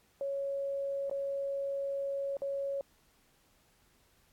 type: tone with dropouts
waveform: sine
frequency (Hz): 554.4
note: C#5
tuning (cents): 0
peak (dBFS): -32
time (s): 0.21-2.81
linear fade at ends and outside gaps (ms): 1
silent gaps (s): 1.097-1.112 / 2.369-2.419
effects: pink hiss -68 dBFS RMS until 4.32 s + AAC 64 kbps